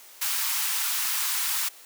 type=high-pass noise; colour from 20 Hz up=white; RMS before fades=-27 dBFS; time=0.21-1.69 s; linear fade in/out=10 ms; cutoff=860 Hz; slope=48 dB/octave; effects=white hiss -49 dBFS RMS until 1.85 s + high-pass 400 Hz 12 dB/octave